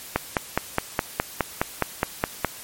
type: click train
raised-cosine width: 0.5 ms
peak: -4 dBFS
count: 12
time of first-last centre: 0.16-2.447 s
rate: 4.81 Hz
effects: white hiss -40 dBFS RMS until 2.63 s + MP3 64 kbps